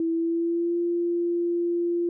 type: tone with pitch glide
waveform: sine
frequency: 329.6 to 344.8 Hz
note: E4 to F4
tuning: 0 to -22 cents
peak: -22 dBFS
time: 0-2.09 s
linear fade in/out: 2 ms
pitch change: +78 cents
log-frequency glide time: 0.11-0.78 s
effects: none